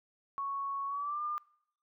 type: tone with pitch glide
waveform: sine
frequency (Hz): 1108.7 to 1202.1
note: C#6 to D6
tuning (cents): 0 to +40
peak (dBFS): -33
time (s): 0.38-1.38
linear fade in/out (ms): 0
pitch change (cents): +140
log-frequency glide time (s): 0.87-1.22
effects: noise-tail reverb RT60 0.7 s tail -23 dB re dry